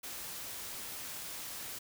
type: noise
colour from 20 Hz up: white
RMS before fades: -43 dBFS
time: 0.03-1.79 s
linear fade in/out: 10 ms
effects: none